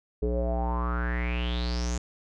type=tone with low-pass filter sweep; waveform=square; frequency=60.1 Hz; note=B1; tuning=46 cents flat; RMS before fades=-28 dBFS; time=0.22-1.98 s; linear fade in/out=5 ms; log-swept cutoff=420 to 7100 Hz; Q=7.8; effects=none